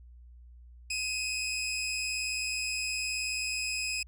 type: tone pair together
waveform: 20% pulse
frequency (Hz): 2513 / 2632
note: D#7 / E7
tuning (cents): +17 / -3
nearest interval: minor second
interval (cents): 80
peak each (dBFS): -27 / -34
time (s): 0.9-4.03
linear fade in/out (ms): 5
effects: added 60 Hz sine -49 dBFS peak until 4.07 s + resampled to 32000 Hz